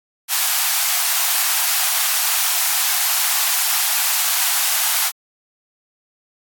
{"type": "high-pass noise", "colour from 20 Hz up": "white", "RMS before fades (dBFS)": -18, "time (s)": [0.28, 5.12], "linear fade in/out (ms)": 50, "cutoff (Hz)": 670, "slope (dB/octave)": 96, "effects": ["AAC 64 kbps"]}